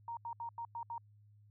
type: tone bursts at uneven times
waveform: sine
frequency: 932.3 Hz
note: A#5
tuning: in tune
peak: -39 dBFS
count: 6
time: 0.08-0.17 / 0.25-0.33 / 0.4-0.49 / 0.58-0.65 / 0.75-0.83 / 0.9-0.98 s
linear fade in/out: 2 ms
effects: added 104 Hz sine -60 dBFS peak until 1.5 s